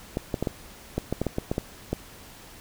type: clicks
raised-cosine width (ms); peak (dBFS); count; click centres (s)
2; -12; 12; 0.171 / 0.342 / 0.426 / 0.472 / 0.98 / 1.126 / 1.216 / 1.267 / 1.384 / 1.515 / 1.581 / 1.93
effects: pink hiss -47 dBFS RMS until 2.6 s